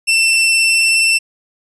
sawtooth tone with vibrato, 2683 Hz, E7, 30 cents sharp, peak -7 dBFS, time 0.07-1.19 s, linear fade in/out 20 ms, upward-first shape sine, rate 19 Hz, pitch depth 15 cents each way, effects resampled to 24000 Hz

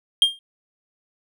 triangle tone with exponential decay, 3209 Hz, G7, 40 cents sharp, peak -7 dBFS, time 0.22-0.39 s, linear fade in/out 1 ms, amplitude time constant 35 ms, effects none

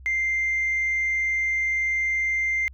sine tone, 2093 Hz, C7, in tune, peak -20 dBFS, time 0.06-2.68 s, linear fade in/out 0 ms, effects tanh soft clip ceiling -18 dBFS + added 65 Hz sine -42 dBFS peak until 2.73 s

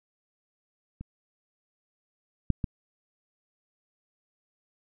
clicks, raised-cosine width 5 ms, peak -26 / -10 / -16 dBFS, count 3, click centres 1.01 / 2.503 / 2.642 s, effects none

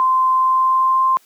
sine tone with pitch glide, 1038 to 1049.5 Hz, C6 to C6, -14 to +5 cents, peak -12 dBFS, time 0-1.17 s, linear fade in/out 0 ms, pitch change +19 cents, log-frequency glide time 0.31-1.05 s, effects white hiss -54 dBFS RMS until 1.25 s + high-pass 200 Hz 12 dB/octave

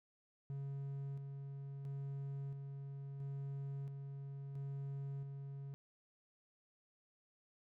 triangle tone with tremolo, 138.59 Hz, C#3, in tune, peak -39 dBFS, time 0.5-5.74 s, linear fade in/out 0 ms, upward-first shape square, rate 0.74 Hz, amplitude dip 35%, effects none

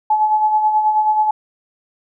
sine tone with tremolo, 857 Hz, A5, 46 cents flat, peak -10 dBFS, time 0.1-1.31 s, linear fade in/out 5 ms, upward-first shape sine, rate 9.3 Hz, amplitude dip 50%, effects none

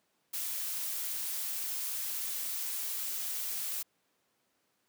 blue noise, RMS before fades -36 dBFS, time 0.33-3.83 s, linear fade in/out 10 ms, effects pink hiss -75 dBFS RMS until 4.88 s + high-pass 200 Hz 12 dB/octave

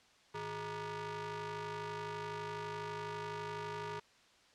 sawtooth ring-modulated tone, 261.6 Hz, C4, in tune, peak -33 dBFS, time 0.34-4 s, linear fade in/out 10 ms, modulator 680 Hz, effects white hiss -65 dBFS RMS until 4.54 s + low-pass 5000 Hz 12 dB/octave

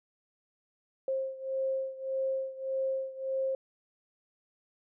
sine beating tone pair, 531 / 532.7 Hz, C5 / C5, +25 / +31 cents, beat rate 1.7 Hz, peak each -32 / -35 dBFS, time 1.08-3.55 s, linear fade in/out 2 ms, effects none

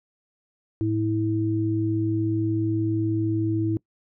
sine tone pair together, 108.4 / 324.8 Hz, A2 / E4, -25 / -26 cents, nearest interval octave + perfect fifth, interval 1899 cents, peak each -25 / -23 dBFS, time 0.81-3.77 s, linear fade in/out 0 ms, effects noise-tail reverb RT60 0.1 s tail -23 dB re dry

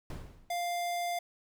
brown noise with exponential decay, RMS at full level -36 dBFS, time 0.1-0.66 s, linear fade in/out 2 ms, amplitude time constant 120 ms
square tone, 698.5 Hz, F5, in tune, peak -32 dBFS, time 0.5-1.19 s, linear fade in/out 5 ms
effects none

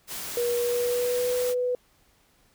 white noise, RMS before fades -35 dBFS, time 0.07-1.55 s, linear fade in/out 50 ms
sine tone with pitch glide, 479.7 to 496 Hz, A#4 to B4, +50 to +7 cents, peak -23 dBFS, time 0.37-1.75 s, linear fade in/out 2 ms, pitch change +57 cents, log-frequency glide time 0.56-1.36 s
effects pink hiss -63 dBFS RMS until 2.54 s

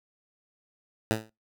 10% pulse tone with exponential decay, 109.7 Hz, A2, 5 cents flat, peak -12 dBFS, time 1.11-1.3 s, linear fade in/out 0 ms, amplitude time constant 40 ms, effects noise-tail reverb RT60 0.2 s tail -23 dB re dry

